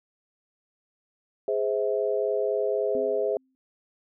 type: chord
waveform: sine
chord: Ab augmented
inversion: none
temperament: just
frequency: 415.3 / 519.1 / 648.9 Hz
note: Ab4 / C5 / E5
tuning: 0 / -14 / -27 cents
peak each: -26 / -28 / -29 dBFS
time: 1.48-3.37 s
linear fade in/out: 2 ms
type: tone with exponential decay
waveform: sine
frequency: 261.6 Hz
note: C4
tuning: in tune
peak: -31 dBFS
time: 2.95-3.55 s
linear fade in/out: 0 ms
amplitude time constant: 130 ms
effects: none